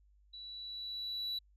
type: tone with level ramp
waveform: sine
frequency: 3938 Hz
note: B7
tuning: 6 cents flat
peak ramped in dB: -46 to -32 dBFS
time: 0.33-1.39 s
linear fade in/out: 10 ms
effects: tanh soft clip ceiling -34 dBFS + added 50 Hz sine -63 dBFS peak until 1.56 s